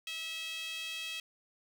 sawtooth tone with high-pass filter, 649 Hz, E5, 27 cents flat, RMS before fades -40 dBFS, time 0.07-1.2 s, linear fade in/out 2 ms, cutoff 2900 Hz, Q 5.4, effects none

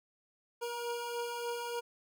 25% pulse beating tone pair, 472.2 / 475.6 Hz, A#4 / A#4, +22 / +35 cents, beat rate 3.4 Hz, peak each -40 / -33 dBFS, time 0.61-1.81 s, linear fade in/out 20 ms, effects none

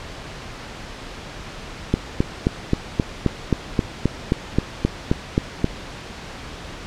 click train, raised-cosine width 3 ms, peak -3 dBFS, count 15, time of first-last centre 1.94-5.644 s, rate 3.78 Hz, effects pink hiss -35 dBFS RMS until 6.86 s + low-pass 5000 Hz 12 dB/octave

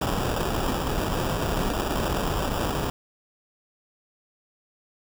pink noise with sample-and-hold, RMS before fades -26 dBFS, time 0.01-2.9 s, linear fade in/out 5 ms, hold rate 2100 Hz, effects none

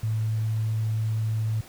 sine tone, 110 Hz, A2, in tune, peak -23 dBFS, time 0.03-1.61 s, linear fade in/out 5 ms, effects pink hiss -48 dBFS RMS until 1.68 s

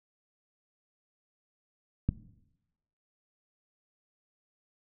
click, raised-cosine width 5 ms, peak -13 dBFS, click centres 2.09 s, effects noise-tail reverb RT60 0.9 s tail -17 dB re dry

